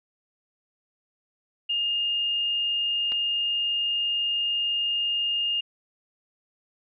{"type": "tone", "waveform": "sine", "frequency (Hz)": 2829, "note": "F7", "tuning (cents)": 22, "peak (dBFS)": -23, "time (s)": [1.69, 5.61], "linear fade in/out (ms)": 10}
{"type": "clicks", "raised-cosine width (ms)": 0.3, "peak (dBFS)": [-22, -28], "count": 2, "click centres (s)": [3.12, 3.124]}
{"effects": []}